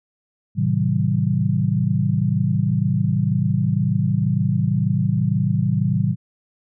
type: chord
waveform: sine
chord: A diminished seventh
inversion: none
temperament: just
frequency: 110 / 132 / 158.4 / 190.08 Hz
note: A2 / C3 / Eb3 / Gb3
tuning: 0 / +16 / +31 / +47 cents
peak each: -22 dBFS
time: 0.55-6.16 s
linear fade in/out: 50 ms
effects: none